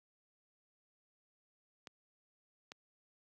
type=clicks; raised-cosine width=0.2 ms; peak=-30 dBFS; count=2; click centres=1.872 / 2.719 s; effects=high-pass 150 Hz 12 dB/octave